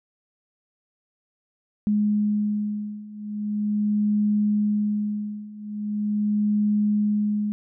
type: beating tone pair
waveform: sine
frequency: 208.7 / 209.11 Hz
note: G#3 / G#3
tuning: +9 / +12 cents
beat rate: 0.41 Hz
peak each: -25 / -23 dBFS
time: 1.87-7.52 s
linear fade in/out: 0 ms
effects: none